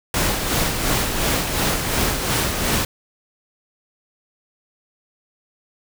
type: noise with tremolo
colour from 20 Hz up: pink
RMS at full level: -19 dBFS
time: 0.14-2.85 s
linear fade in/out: 2 ms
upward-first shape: sine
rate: 2.8 Hz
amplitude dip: 45%
effects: none